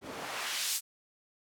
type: noise with band-pass filter sweep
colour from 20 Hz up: white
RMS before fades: -36 dBFS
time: 0.01-0.81 s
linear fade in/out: 50 ms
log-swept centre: 220 to 8700 Hz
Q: 0.73
effects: none